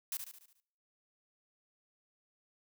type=noise with echo; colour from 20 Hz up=blue; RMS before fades=-37 dBFS; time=0.12-0.17 s; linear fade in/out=2 ms; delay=72 ms; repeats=6; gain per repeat=-6 dB; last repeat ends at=0.602 s; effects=noise-tail reverb RT60 0.7 s tail -24 dB re dry